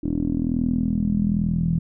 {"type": "tone with low-pass filter sweep", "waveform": "10% pulse", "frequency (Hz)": 41.2, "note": "E1", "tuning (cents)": 0, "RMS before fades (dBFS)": -22, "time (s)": [0.03, 1.79], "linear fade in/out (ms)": 10, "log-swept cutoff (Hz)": [310, 170], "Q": 6.8, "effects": []}